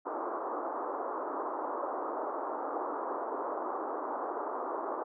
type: band-pass noise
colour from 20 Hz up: white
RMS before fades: -36 dBFS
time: 0.05-5.04 s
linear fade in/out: 20 ms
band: 290 to 1200 Hz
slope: 48 dB/octave
effects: none